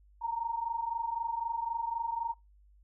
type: tone pair together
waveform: sine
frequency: 908.4 / 932.3 Hz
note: A#5 / A#5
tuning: -45 / 0 cents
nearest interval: unison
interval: 45 cents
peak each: -35 / -33 dBFS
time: 0.21-2.34 s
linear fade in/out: 20 ms
effects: noise-tail reverb RT60 0.2 s tail -21 dB re dry + added 50 Hz sine -58 dBFS peak until 2.83 s